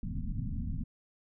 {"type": "low-pass noise", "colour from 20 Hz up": "pink", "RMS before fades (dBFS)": -35, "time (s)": [0.03, 0.84], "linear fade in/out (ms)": 2, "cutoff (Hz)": 260, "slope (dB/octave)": 96, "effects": []}